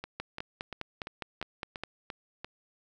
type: two click trains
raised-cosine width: 0.3 ms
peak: -19 / -22 dBFS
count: 9 / 8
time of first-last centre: 0.2-1.836 / 0.04-2.445 s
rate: 4.89 / 2.91 Hz
effects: none